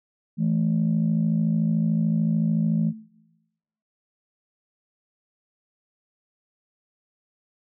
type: tone pair together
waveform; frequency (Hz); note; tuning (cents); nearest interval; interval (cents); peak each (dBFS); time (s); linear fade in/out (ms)
sine; 164.9 / 218.5; E3 / A3; +1 / -12; perfect fourth; 487; -21 / -22; 0.37-2.93; 50
effects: noise-tail reverb RT60 1.0 s tail -21 dB re dry + tanh soft clip ceiling -14 dBFS